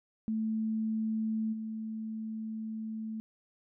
sine tone with level steps, 220 Hz, A3, in tune, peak -29 / -35 dBFS, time 0.28-3.2 s, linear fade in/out 0 ms, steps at 1.52 s, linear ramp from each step 20 ms, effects none

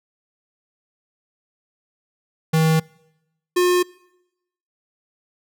square tone pair in turn, 159.6 / 358.3 Hz, D#3 / F4, +44 / +44 cents, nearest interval octave + major second, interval 1400 cents, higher second, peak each -15 dBFS, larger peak neither, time 2.53-2.8 / 3.56-3.83 s, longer neither, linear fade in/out 10 ms, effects noise-tail reverb RT60 0.9 s tail -25 dB re dry

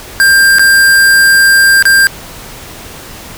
square tone with dropouts, 1590 Hz, G6, 24 cents sharp, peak -4 dBFS, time 0.2-2.07 s, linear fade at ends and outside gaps 0 ms, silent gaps 0.585-0.594 / 1.825-1.854 s, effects pink hiss -29 dBFS RMS until 3.37 s

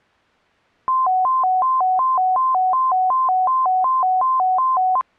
sine tone with vibrato, 880 Hz, A5, in tune, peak -14 dBFS, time 0.88-5.01 s, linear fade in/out 0 ms, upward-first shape square, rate 2.7 Hz, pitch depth 290 cents each way, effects white hiss -55 dBFS RMS until 5.18 s + low-pass 2000 Hz 12 dB/octave

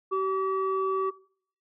sine tone pair together, 383.1 / 1148 Hz, G4 / D6, -40 / -40 cents, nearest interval octave + perfect fifth, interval 1900 cents, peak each -26 dBFS, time 0.11-1.11 s, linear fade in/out 20 ms, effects noise-tail reverb RT60 0.6 s tail -23 dB re dry + tanh soft clip ceiling -19 dBFS

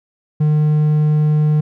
triangle tone, 151.7 Hz, D#3, 44 cents flat, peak -9 dBFS, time 0.4-1.61 s, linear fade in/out 10 ms, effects none

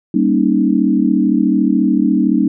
sine chord, Eb dominant seventh, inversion first, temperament equal, 196 / 233.1 / 277.2 / 311.1 Hz, G3 / Bb3 / Db4 / Eb4, 0 / 0 / 0 / 0 cents, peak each -16 dBFS, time 0.14-2.48 s, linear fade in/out 5 ms, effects none

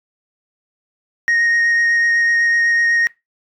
sine tone with vibrato, 1864.7 Hz, A#6, in tune, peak -10 dBFS, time 1.28-3.07 s, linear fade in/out 0 ms, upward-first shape sine, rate 8 Hz, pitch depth 9 cents each way, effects noise-tail reverb RT60 0.2 s tail -22 dB re dry + tanh soft clip ceiling -11 dBFS

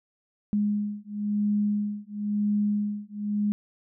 sine beating tone pair, 206.8 / 207.78 Hz, G#3 / G#3, -7 / +1 cents, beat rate 0.98 Hz, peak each -27 dBFS, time 0.53-3.52 s, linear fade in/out 0 ms, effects none

